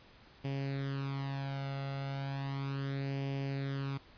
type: tone with flanger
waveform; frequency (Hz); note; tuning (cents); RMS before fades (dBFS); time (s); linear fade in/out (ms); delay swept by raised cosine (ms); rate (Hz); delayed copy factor
sawtooth; 137.5; C#3; -14; -37; 0.44-3.98; 10; 0.37 to 1.47; 0.35; +0.7
effects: pink hiss -59 dBFS RMS until 4.17 s + resampled to 11025 Hz